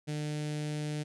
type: tone with notch filter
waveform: sawtooth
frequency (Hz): 150.1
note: D3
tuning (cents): +38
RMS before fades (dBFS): -35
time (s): 0.07-1.04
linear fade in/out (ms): 20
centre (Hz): 1100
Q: 0.88
effects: resampled to 24000 Hz